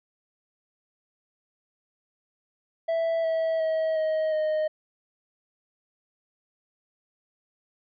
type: tone with pitch steps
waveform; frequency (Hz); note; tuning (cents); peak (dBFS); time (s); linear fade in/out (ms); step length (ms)
triangle; 659.3 / 649.1 / 639.1 / 629.2 / 619.4; E5 / E5 / D#5 / D#5 / D#5; 0 / -27 / +46 / +19 / -8; -21; 2.88-4.68; 10; 360
effects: resampled to 11025 Hz